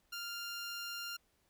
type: tone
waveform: 15% pulse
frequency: 1396.9 Hz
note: F6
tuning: in tune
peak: -34 dBFS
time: 0.12-1.17 s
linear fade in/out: 10 ms
effects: pink hiss -75 dBFS RMS until 1.49 s